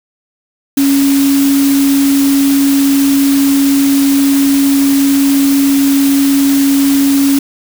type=tone in noise; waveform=sine; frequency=277.2 Hz; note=C#4; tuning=in tune; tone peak=-7 dBFS; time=0.77-7.39 s; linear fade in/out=5 ms; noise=white; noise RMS=-20 dBFS; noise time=0.77-7.39 s; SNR=+10 dB; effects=none